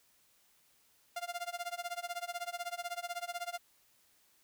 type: tone with tremolo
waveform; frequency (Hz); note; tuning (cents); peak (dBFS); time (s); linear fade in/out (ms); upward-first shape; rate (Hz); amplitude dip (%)
sawtooth; 698.5; F5; 0; -31; 1.16-3.58; 5; sine; 16; 95
effects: white hiss -69 dBFS RMS until 4.43 s